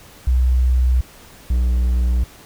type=tone pair in turn; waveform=sine / triangle; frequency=62.9 / 61.11 Hz; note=B1 / B1; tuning=+32 / -18 cents; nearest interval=unison; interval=50 cents; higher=first; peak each=-12 dBFS; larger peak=neither; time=0.27-1.01 / 1.5-2.24 s; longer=neither; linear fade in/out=5 ms; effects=pink hiss -44 dBFS RMS until 2.45 s